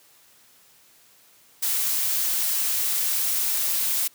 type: noise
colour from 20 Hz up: blue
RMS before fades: -24 dBFS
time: 1.62-4.08 s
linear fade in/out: 10 ms
effects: white hiss -56 dBFS RMS until 4.14 s + high-pass 80 Hz 12 dB/octave